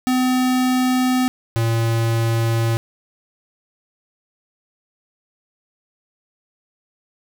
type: tone pair in turn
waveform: square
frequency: 254.5 / 114.55 Hz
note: C4 / A#2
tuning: -48 / -30 cents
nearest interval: octave + major second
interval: 1382 cents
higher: first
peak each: -16 / -17 dBFS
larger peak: first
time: 0.07-1.28 / 1.56-2.77 s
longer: neither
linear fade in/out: 0 ms
effects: none